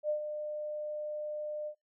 sine tone with ADSR envelope, 602 Hz, D5, 43 cents sharp, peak -27 dBFS, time 0.03-1.75 s, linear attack 64 ms, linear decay 100 ms, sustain -8 dB, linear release 79 ms, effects noise-tail reverb RT60 0.2 s tail -26 dB re dry

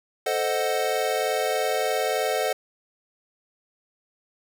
square chord, A diminished seventh, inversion none, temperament equal, 440 / 523.3 / 622.3 / 740 Hz, A4 / C5 / Eb5 / Gb5, 0 / 0 / 0 / 0 cents, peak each -29 dBFS, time 0.26-2.53 s, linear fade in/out 5 ms, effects none

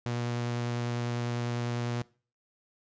sawtooth tone with vibrato, 120 Hz, B2, 49 cents flat, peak -26 dBFS, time 0.06-2.02 s, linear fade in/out 0 ms, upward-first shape triangle, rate 10 Hz, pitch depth 12 cents each way, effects noise-tail reverb RT60 0.4 s tail -22 dB re dry + resampled to 16000 Hz

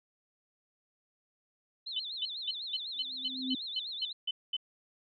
sine tone with vibrato, 3850 Hz, B7, 45 cents flat, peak -37 dBFS, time 1.86-4.13 s, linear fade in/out 10 ms, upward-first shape sine, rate 8 Hz, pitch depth 180 cents each way
sine tone bursts, 3028 Hz, F#7, 39 cents sharp, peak -30 dBFS, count 11, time 1.96-4.567 s, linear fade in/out 5 ms, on 37 ms, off 220 ms
sine tone with exponential growth, 258.8 Hz, C4, 19 cents flat, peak -29 dBFS, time 2.95-3.55 s, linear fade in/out 5 ms, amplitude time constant 130 ms
effects none

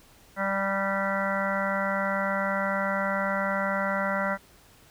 harmonic tone with a mistuned harmonic, 196 Hz, G3, in tune, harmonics 1 / 3 / 4 / 5 / 6 / 7 / 8 / 9 / 10, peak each -32 / -30 / -37 / -34 / -41 / -31 / -36 / -41 / -33 dBFS, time 0.36-4.38 s, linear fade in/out 50 ms, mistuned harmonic 8, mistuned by -30 cents, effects pink hiss -56 dBFS RMS until 4.9 s

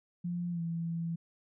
sine tone with pitch glide, 174.61 to 167.01 Hz, F3 to E3, 0 to +23 cents, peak -32 dBFS, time 0.24-1.16 s, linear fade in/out 10 ms, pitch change -77 cents, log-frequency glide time 0.51-0.61 s, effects none

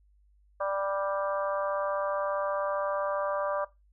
harmonic tone with a mistuned harmonic, 196.4 Hz, G3, 4 cents sharp, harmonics 3 / 4 / 5 / 6 / 7 / 8, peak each -29 / -40 / -37 / -34 / -45 / -42 dBFS, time 0.6-3.65 s, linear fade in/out 10 ms, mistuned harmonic 7, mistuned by +22 cents, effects noise-tail reverb RT60 0.2 s tail -17 dB re dry + added 50 Hz sine -60 dBFS peak until 3.92 s

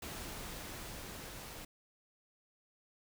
pink noise with level ramp, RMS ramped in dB -44 to -48 dBFS, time 0.02-1.65 s, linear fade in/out 5 ms, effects none

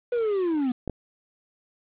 triangle linear sweep, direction down, 493.9 to 240 Hz, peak -20 dBFS, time 0.12-0.72 s, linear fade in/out 5 ms
clicks, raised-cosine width 2 ms, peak -17 dBFS, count 2, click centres 0.877 / 0.897 s
effects resampled to 8000 Hz + 8-bit

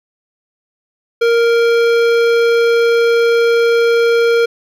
sine tone with hard clipping, 466.2 Hz, A#4, in tune, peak -11 dBFS, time 1.21-4.46 s, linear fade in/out 10 ms, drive 15 dB, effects none

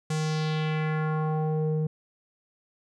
square tone with low-pass filter sweep, 155.56 Hz, D#3, in tune, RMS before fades -27 dBFS, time 0.1-1.87 s, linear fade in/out 5 ms, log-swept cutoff 8100 to 340 Hz, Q 2, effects none

